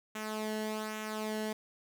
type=tone with flanger; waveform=sawtooth; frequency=215.8 Hz; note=A3; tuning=33 cents flat; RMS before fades=-37 dBFS; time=0.15-1.53 s; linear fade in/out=5 ms; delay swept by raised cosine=0.21 to 0.84 ms; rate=1.2 Hz; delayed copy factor=-0.6; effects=none